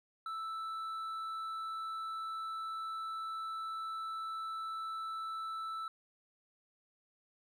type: tone with hard clipping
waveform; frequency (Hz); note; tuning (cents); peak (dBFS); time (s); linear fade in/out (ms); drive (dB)
sine; 1319; E6; +1; -39; 0.26-5.88; 2; 4
effects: none